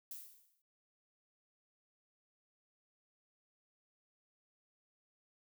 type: noise with exponential decay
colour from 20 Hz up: violet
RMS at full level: -44 dBFS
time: 0.11-0.62 s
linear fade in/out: 2 ms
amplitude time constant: 110 ms
effects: none